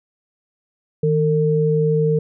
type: tone pair together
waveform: sine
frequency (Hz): 157.33 / 452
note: D#3 / A4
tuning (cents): +20 / +47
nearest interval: octave + tritone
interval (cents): 1827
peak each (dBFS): -17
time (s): 1.03-2.19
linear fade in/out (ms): 5
effects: none